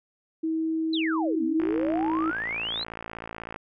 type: tone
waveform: sine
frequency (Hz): 321.2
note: E4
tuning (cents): -45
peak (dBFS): -24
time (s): 0.43-2.31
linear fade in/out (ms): 10
type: exponential two-way sweep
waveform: sine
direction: down then up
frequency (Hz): 4186 to 237.1 to 4186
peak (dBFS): -28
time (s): 0.93-2.84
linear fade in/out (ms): 5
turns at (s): 1.43
type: click train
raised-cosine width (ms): 0.5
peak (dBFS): -21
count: 111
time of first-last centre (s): 1.6-3.561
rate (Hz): 56.1
effects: none